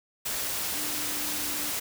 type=tone in noise; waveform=sine; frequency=297.1 Hz; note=D4; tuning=20 cents sharp; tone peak=-42 dBFS; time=0.75-1.71 s; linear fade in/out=10 ms; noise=white; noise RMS=-31 dBFS; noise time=0.25-1.8 s; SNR=-14 dB; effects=none